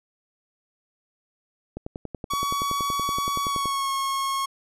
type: click train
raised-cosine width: 2 ms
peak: -19 dBFS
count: 21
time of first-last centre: 1.77-3.657 s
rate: 10.6 Hz
type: tone with pitch glide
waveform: 45% pulse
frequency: 1128 to 1089.6 Hz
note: C#6 to C#6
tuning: +30 to -30 cents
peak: -24 dBFS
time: 2.3-4.46 s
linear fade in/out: 10 ms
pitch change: -60 cents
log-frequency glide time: 3.44-3.91 s
effects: resampled to 32000 Hz